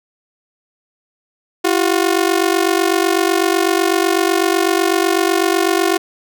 sawtooth ring-modulated tone, 360 Hz, F#4, 47 cents flat, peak -6 dBFS, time 1.64-5.98 s, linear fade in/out 10 ms, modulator 24 Hz, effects none

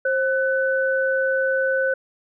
sine tone pair together, 530.3 / 1500 Hz, C5 / F#6, +23 / +23 cents, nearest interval octave + tritone, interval 1800 cents, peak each -20 / -22 dBFS, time 0.05-1.94 s, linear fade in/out 5 ms, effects none

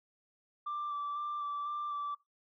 sine tone with vibrato, 1172 Hz, D6, 4 cents flat, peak -33 dBFS, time 0.66-2.15 s, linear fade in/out 10 ms, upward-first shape square, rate 2 Hz, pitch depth 15 cents each way, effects noise-tail reverb RT60 0.2 s tail -21 dB re dry + tanh soft clip ceiling -32 dBFS

